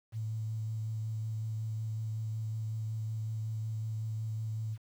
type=tone with vibrato; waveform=sine; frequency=110 Hz; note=A2; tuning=in tune; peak=-33 dBFS; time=0.12-4.78 s; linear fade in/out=50 ms; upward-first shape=sine; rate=5.4 Hz; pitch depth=15 cents each way; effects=10-bit